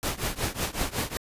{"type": "noise with tremolo", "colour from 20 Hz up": "pink", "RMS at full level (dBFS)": -26, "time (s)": [0.03, 1.17], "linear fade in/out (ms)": 0, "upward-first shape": "triangle", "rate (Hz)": 5.4, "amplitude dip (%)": 95, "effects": ["resampled to 32000 Hz"]}